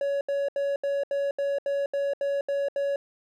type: tone bursts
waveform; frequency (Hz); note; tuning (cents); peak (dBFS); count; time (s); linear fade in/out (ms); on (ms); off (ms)
triangle; 561; C#5; +21; -22; 11; 0.01-2.96; 2; 200; 75
effects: none